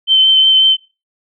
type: tone with vibrato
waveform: sine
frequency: 3088 Hz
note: G7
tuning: 27 cents flat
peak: -6 dBFS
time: 0.07-0.77 s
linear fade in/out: 50 ms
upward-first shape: triangle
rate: 5.5 Hz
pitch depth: 15 cents each way
effects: noise-tail reverb RT60 0.3 s tail -22 dB re dry